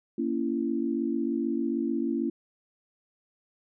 sine chord, A# diminished, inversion none, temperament just, 233.1 / 279.7 / 335.6 Hz, A#3 / C#4 / E4, 0 / +16 / +31 cents, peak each -30 dBFS, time 0.18-2.3 s, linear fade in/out 5 ms, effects none

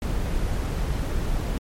brown noise, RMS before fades -25 dBFS, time 0.02-1.58 s, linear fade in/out 2 ms, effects MP3 64 kbps

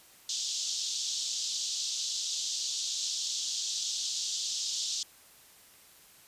white band-pass noise, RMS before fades -34 dBFS, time 0.29-5.03 s, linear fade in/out 2 ms, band 3300 to 7100 Hz, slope 48 dB/octave, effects white hiss -57 dBFS RMS until 6.27 s + resampled to 32000 Hz

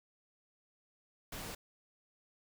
pink noise, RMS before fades -44 dBFS, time 1.32-1.55 s, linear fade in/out 5 ms, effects none

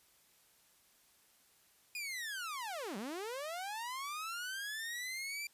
sawtooth linear two-way sweep, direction down then up, 2489 to 185 to 2368 Hz, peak -36 dBFS, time 1.95-5.47 s, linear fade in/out 2 ms, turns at 2.97 s, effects white hiss -68 dBFS RMS until 5.53 s + resampled to 32000 Hz

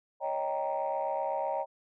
sine chord, Eb dominant seventh, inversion third, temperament equal, 554.4 / 622.3 / 784 / 932.3 Hz, Db5 / Eb5 / G5 / Bb5, 0 / 0 / 0 / 0 cents, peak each -34 dBFS, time 0.2-1.66 s, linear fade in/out 50 ms, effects tanh soft clip ceiling -22 dBFS

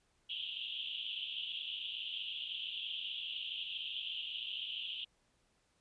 white band-pass noise, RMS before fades -42 dBFS, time 0.29-5.05 s, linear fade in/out 10 ms, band 2800 to 3400 Hz, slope 96 dB/octave, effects pink hiss -75 dBFS RMS until 5.8 s + resampled to 22050 Hz

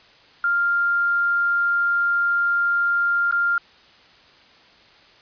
sine tone with dropouts, 1397 Hz, F6, in tune, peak -17 dBFS, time 0.44-3.58 s, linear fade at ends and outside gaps 2 ms, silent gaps 3.312-3.324 s, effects white hiss -51 dBFS RMS until 5.21 s + resampled to 11025 Hz

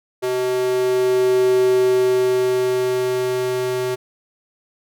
square tone with high-pass filter sweep, 126.5 Hz, B2, 42 cents sharp, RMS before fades -18 dBFS, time 0.22-3.96 s, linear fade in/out 20 ms, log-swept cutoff 440 to 290 Hz, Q 5.7, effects none

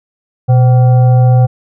sine tone with frequency modulation, 123.47 Hz, B2, in tune, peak -4 dBFS, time 0.48-1.47 s, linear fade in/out 20 ms, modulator 639 Hz, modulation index 0.37, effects none

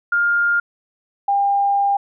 sine tone pair in turn, 1408 / 800.8 Hz, F6 / G5, +14 / +37 cents, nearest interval minor seventh, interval 977 cents, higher first, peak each -14 dBFS, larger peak neither, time 0.12-0.6 / 1.28-1.97 s, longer second, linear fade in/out 5 ms, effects none

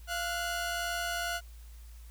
sawtooth tone pair together, 690 / 1462.1 Hz, F5 / F#6, -21 / -21 cents, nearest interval octave + minor second, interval 1300 cents, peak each -31 / -31 dBFS, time 0.07-1.41 s, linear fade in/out 50 ms, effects added 57 Hz sine -46 dBFS peak until 2.1 s + white hiss -61 dBFS RMS until 2.1 s

